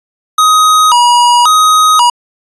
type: tone with vibrato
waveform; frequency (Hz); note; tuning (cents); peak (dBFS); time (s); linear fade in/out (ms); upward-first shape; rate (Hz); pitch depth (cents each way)
square; 1100; C#6; -14; -5; 0.38-2.1; 5; square; 0.93; 230
effects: resampled to 24000 Hz